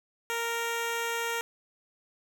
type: tone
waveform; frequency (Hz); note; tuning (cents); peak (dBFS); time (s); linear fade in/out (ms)
10% pulse; 464.6; A#4; -6; -21; 0.3-1.41; 0
effects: none